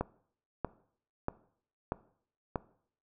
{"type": "click train", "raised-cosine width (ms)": 1, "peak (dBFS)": -17, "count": 5, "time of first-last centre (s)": [0.01, 2.558], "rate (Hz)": 1.57, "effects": ["noise-tail reverb RT60 0.6 s tail -19 dB re dry"]}